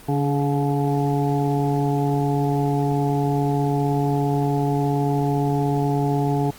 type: harmonic tone with a mistuned harmonic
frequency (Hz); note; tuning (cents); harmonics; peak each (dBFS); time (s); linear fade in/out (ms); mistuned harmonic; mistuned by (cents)
142.6; C#3; +49; 1 / 2 / 3 / 5 / 6; -21 / -24 / -26 / -28 / -29; 0.08-6.51; 10; 3; -27
effects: pink hiss -44 dBFS RMS until 6.58 s + Opus 32 kbps